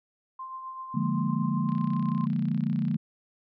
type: tone with tremolo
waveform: sine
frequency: 1046.5 Hz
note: C6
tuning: in tune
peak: -34 dBFS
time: 0.39-2.26 s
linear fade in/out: 5 ms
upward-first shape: triangle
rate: 7.8 Hz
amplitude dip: 45%
type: chord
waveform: sine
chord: Bb dominant seventh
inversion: first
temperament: equal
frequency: 146.83 / 174.61 / 207.7 / 233.1 Hz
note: D3 / F3 / Ab3 / Bb3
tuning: 0 / 0 / 0 / 0 cents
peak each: -30 dBFS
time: 0.94-2.97 s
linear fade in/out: 10 ms
type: click train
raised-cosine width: 0.3 ms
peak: -33 dBFS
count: 42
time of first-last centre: 1.69-2.944 s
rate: 32.7 Hz
effects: none